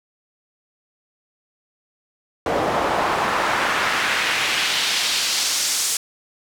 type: noise with band-pass filter sweep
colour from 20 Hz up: pink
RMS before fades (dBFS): -21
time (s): 2.46-5.97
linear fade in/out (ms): 2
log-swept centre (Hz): 580 to 7700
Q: 1.2
effects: none